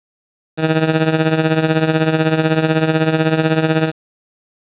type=tone with tremolo; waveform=15% pulse; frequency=158.8 Hz; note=D#3; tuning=36 cents sharp; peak=-3 dBFS; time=0.57-3.92 s; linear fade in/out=50 ms; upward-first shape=triangle; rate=16 Hz; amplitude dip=75%; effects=resampled to 8000 Hz + 7-bit